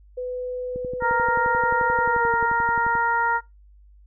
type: tone with pitch glide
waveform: sine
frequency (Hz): 500 to 461.2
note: B4 to A#4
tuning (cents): +21 to -19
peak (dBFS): -26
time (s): 0.17-2.46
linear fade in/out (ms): 10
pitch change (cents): -140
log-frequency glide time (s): 2.01-2.32
type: click train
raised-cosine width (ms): 3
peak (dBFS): -22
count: 26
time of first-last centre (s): 0.76-2.953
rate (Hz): 11.4
type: harmonic tone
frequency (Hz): 466.7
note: A#4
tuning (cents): +2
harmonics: 1 / 2 / 3 / 4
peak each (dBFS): -33 / -21 / -24 / -29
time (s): 1-3.41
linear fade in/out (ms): 50
effects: noise-tail reverb RT60 0.2 s tail -23 dB re dry + added 50 Hz sine -48 dBFS peak until 4.06 s